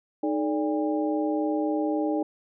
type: tone cluster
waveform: sine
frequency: 308.5 / 432 / 581 / 806 Hz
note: D#4 / A4 / D5 / G5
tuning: -15 / -32 / -19 / +48 cents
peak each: -25 / -32 / -31 / -33 dBFS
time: 0.23-2.23 s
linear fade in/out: 5 ms
effects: none